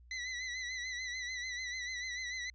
sawtooth tone with vibrato, 1995 Hz, B6, 17 cents sharp, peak -34 dBFS, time 0.11-2.5 s, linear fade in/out 2 ms, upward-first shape sine, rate 6.8 Hz, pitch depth 56 cents each way, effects added 60 Hz sine -56 dBFS peak until 2.54 s + resampled to 16000 Hz

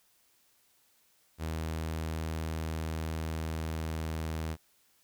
sawtooth tone, 79.9 Hz, D#2, 47 cents sharp, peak -29 dBFS, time 1.38-4.57 s, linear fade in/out 50 ms, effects white hiss -68 dBFS RMS until 5.03 s

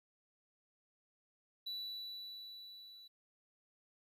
triangle tone with level ramp, 3951 Hz, B7, in tune, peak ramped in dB -38 to -53 dBFS, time 1.66-3.08 s, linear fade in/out 10 ms, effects 13-bit

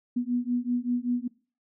sine beating tone pair, 241.8 / 247 Hz, B3 / B3, -36 / 0 cents, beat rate 5.2 Hz, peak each -28 dBFS, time 0.16-1.28 s, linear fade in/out 10 ms, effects noise-tail reverb RT60 0.4 s tail -22 dB re dry

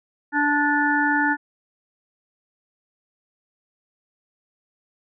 harmonic tone, 292.1 Hz, D4, 9 cents flat, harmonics 1 / 3 / 5 / 6, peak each -23 / -23 / -23 / -23 dBFS, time 0.32-1.37 s, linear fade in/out 50 ms, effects none

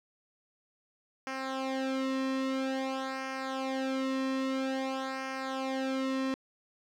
sawtooth tone with flanger, 265.1 Hz, C4, 23 cents sharp, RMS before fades -33 dBFS, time 1.27-6.34 s, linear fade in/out 0 ms, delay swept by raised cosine 0.26 to 1.36 ms, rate 0.5 Hz, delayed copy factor -0.85, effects low-pass 5000 Hz 12 dB/octave + 10-bit

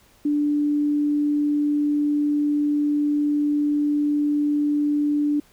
sine tone, 293.7 Hz, D4, in tune, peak -18 dBFS, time 0.25-5.4 s, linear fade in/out 5 ms, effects pink hiss -56 dBFS RMS until 5.52 s

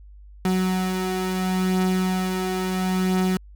35% pulse beating tone pair, 185 / 185.73 Hz, F#3 / F#3, 0 / +7 cents, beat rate 0.73 Hz, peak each -27 / -20 dBFS, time 0.45-3.37 s, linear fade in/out 2 ms, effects added 50 Hz sine -42 dBFS peak until 3.55 s

